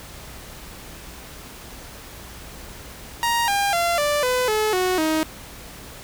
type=tone with pitch steps; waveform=sawtooth; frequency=938 / 802.5 / 686.7 / 587.5 / 502.7 / 430.1 / 368 / 314.8 Hz; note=A#5 / G5 / F5 / D5 / B4 / A4 / F#4 / D#4; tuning=+11 / +40 / -29 / +1 / +31 / -39 / -9 / +20 cents; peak=-15 dBFS; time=3.23-5.23 s; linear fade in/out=0 ms; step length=250 ms; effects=added 60 Hz sine -47 dBFS peak until 6.03 s + pink hiss -40 dBFS RMS until 6.03 s